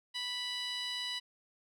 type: tone with band-pass filter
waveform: 15% pulse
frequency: 987 Hz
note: B5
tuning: 1 cent flat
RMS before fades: -38 dBFS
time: 0.14-1.2 s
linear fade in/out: 20 ms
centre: 4100 Hz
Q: 1.6
effects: none